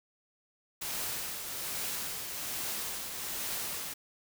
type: noise with tremolo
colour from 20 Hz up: white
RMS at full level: -35 dBFS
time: 0.81-3.94 s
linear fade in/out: 10 ms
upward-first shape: triangle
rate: 1.2 Hz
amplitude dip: 45%
effects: none